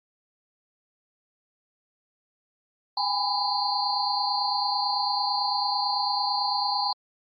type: tone cluster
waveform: sine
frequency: 802 / 831 / 1002 / 4175 / 4571 Hz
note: G5 / G#5 / B5 / C8 / D8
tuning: +39 / +1 / +25 / -5 / -48 cents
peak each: -30 dBFS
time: 2.97-6.93 s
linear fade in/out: 5 ms
effects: Opus 48 kbps